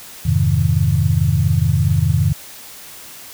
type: chord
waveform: sine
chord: F minor seventh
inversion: none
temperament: equal with one note detuned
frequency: 86.5 / 103.83 / 130.81 / 155.56 Hz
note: F2 / Ab2 / C3 / Eb3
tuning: -16 / 0 / 0 / 0 cents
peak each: -18 dBFS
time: 0.25-2.33 s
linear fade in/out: 10 ms
effects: white hiss -37 dBFS RMS until 3.33 s